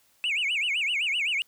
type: tone with vibrato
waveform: sine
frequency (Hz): 2535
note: D#7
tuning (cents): +32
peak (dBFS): -22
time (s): 0.24-1.42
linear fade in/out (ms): 0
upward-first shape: sine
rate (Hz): 7.8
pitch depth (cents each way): 280
effects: tanh soft clip ceiling -22 dBFS + white hiss -64 dBFS RMS until 1.47 s

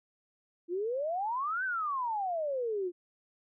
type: exponential two-way sweep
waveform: sine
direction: up then down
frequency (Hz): 332.8 to 1575 to 342.5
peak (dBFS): -30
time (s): 0.68-2.92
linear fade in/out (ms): 50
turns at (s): 1.64
effects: none

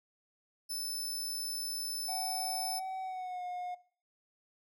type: tone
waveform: 20% pulse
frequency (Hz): 5274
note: E8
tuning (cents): 0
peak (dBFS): -30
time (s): 0.69-2.8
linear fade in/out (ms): 20
type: tone with pitch glide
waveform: triangle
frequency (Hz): 758 to 719.2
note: F#5 to F#5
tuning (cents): +42 to -49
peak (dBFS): -35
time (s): 2.08-3.75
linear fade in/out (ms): 10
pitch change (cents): -91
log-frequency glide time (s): 3.01-3.44
effects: noise-tail reverb RT60 0.5 s tail -20 dB re dry

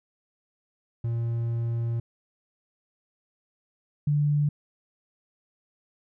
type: tone pair in turn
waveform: triangle / sine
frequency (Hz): 116.54 / 146.83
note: A#2 / D3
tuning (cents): 0 / 0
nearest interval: major third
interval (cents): 400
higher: second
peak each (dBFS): -23 / -20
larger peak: second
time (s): 1.04-2 / 4.07-4.49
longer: first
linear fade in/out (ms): 5
effects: none

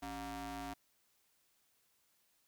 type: ring-modulated tone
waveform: sawtooth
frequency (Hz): 220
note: A3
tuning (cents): 0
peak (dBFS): -35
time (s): 0.02-0.74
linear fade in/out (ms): 10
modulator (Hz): 497
effects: white hiss -75 dBFS RMS until 2.47 s

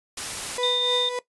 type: noise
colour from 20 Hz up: white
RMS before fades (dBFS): -31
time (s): 0.17-0.58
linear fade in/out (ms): 5
type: tone with tremolo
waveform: 35% pulse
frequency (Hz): 493.9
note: B4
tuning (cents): 0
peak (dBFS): -21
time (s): 0.58-1.19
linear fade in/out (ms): 2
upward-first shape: triangle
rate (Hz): 3.4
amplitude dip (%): 60
type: tone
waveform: sine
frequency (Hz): 3625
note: A#7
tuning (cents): -49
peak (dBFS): -21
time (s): 0.63-1.09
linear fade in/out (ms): 2
effects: noise-tail reverb RT60 0.1 s tail -17 dB re dry + resampled to 24000 Hz

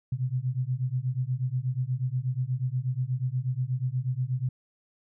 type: beating tone pair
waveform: sine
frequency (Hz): 123.47 / 131.77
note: B2 / C3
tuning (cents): 0 / +13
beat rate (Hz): 8.3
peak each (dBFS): -29 / -29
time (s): 0.12-4.49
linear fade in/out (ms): 5
effects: none

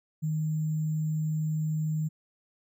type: tone with sample-and-hold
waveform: sine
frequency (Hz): 155.5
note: D#3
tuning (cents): -1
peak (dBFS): -26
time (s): 0.22-2.09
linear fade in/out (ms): 20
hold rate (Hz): 7350
effects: none

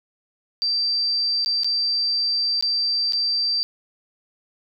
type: tone with dropouts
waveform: sine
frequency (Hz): 4684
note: D8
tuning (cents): -5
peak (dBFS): -19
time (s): 0.62-3.63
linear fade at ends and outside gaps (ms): 0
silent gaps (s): 1.447-1.46 / 1.634-1.645 / 2.61-2.625 / 3.123-3.133
effects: none

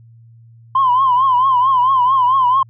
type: tone with vibrato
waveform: sine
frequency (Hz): 1029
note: C6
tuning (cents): -29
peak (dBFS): -9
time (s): 0.75-2.63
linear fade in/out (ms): 5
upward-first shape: triangle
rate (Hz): 4.5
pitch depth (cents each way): 120
effects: tanh soft clip ceiling -6 dBFS + added 115 Hz sine -41 dBFS peak until 2.69 s

